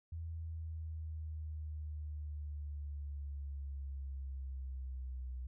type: linear sweep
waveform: sine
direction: down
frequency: 82.41 to 62.8 Hz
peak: -40 dBFS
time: 0.12-5.47 s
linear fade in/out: 5 ms
effects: none